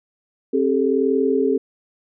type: tone cluster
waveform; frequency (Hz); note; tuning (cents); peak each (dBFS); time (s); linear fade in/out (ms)
sine; 266.6 / 396.8 / 437.8; C4 / G4 / A4; +33 / +21 / -9; -20; 0.53-1.58; 10
effects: none